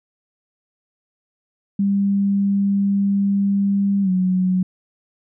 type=tone with pitch glide; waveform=sine; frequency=198.9 to 184.51 Hz; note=G3 to F#3; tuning=+25 to -5 cents; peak=-15 dBFS; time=1.79-4.63 s; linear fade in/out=5 ms; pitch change=-130 cents; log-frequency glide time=4.02-4.1 s; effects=none